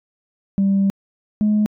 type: tone pair in turn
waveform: sine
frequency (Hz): 196.2 / 211.2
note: G3 / G#3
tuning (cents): +2 / +29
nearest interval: minor second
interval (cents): 127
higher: second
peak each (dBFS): -12 / -12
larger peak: neither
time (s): 0.58-0.9 / 1.41-1.66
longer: first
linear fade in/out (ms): 0
effects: tanh soft clip ceiling -11 dBFS